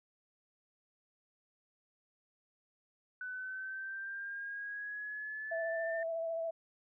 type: exponential sweep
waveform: sine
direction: up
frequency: 1494 to 1801 Hz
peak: -39 dBFS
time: 3.21-6.03 s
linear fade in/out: 2 ms
type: tone with vibrato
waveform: sine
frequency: 659.3 Hz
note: E5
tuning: in tune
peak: -34 dBFS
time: 5.51-6.51 s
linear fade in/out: 10 ms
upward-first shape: sine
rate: 14 Hz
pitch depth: 20 cents each way
effects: none